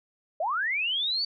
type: linear sweep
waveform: sine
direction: up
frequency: 581 to 4610 Hz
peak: -25 dBFS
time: 0.4-1.25 s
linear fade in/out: 5 ms
effects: none